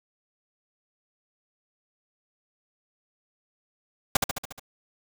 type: noise with echo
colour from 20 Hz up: pink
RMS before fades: -19 dBFS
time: 4.15-4.17 s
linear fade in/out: 5 ms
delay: 71 ms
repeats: 6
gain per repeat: -4 dB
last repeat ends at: 4.596 s
effects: none